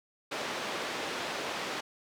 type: band-pass noise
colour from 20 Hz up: pink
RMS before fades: -36 dBFS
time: 0.31-1.81 s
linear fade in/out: 10 ms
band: 350 to 4500 Hz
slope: 12 dB/octave
effects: none